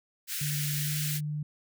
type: high-pass noise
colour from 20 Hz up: white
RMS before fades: -34 dBFS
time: 0.27-1.21 s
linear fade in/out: 50 ms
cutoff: 1500 Hz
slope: 48 dB/octave
type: tone with pitch glide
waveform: sine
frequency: 146.83 to 149.66 Hz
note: D3 to D3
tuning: 0 to +33 cents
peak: -30 dBFS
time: 0.41-1.43 s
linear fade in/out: 5 ms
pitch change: +33 cents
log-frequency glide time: 0.81-0.95 s
effects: none